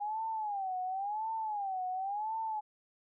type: tone with vibrato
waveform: sine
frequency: 811 Hz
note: G#5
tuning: 41 cents flat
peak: -33 dBFS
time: 0-2.61 s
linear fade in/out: 20 ms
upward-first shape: sine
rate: 0.94 Hz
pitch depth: 170 cents each way
effects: none